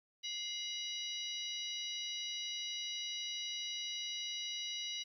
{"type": "harmonic tone with a mistuned harmonic", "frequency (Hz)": 972, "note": "B5", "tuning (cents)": -28, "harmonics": [2, 3, 4, 5, 6], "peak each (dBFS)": [-50, -42, -43, -50, -48], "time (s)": [0.23, 5.04], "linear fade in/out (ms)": 20, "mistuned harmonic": 2, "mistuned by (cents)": 130, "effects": ["12-bit"]}